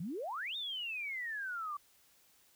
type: exponential two-way sweep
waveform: sine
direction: up then down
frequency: 152.4 to 3719 to 1141 Hz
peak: -37 dBFS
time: 0-1.77 s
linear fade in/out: 5 ms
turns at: 0.56 s
effects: white hiss -67 dBFS RMS until 2.55 s